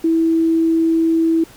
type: tone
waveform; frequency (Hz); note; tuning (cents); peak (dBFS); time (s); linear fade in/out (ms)
sine; 327; E4; -14; -12; 0.04-1.44; 5
effects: pink hiss -44 dBFS RMS until 1.56 s